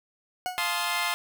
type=tone with exponential decay; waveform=40% pulse; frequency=732 Hz; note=F#5; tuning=19 cents flat; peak=-24 dBFS; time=0.46-0.69 s; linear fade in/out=0 ms; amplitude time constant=50 ms
type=chord; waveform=15% pulse; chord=F dominant seventh; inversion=none; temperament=equal with one note detuned; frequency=698.5 / 866.4 / 1046.5 / 1244.5 Hz; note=F5 / A5 / C6 / Eb6; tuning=0 / -27 / 0 / 0 cents; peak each=-26 / -26 / -23 / -28 dBFS; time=0.58-1.14 s; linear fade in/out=0 ms
effects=none